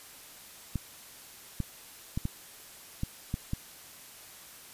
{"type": "clicks", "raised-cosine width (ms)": 5, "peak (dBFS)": -18, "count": 7, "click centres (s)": [0.757, 1.603, 2.175, 2.254, 3.034, 3.341, 3.534], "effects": ["white hiss -50 dBFS RMS until 4.73 s", "resampled to 32000 Hz"]}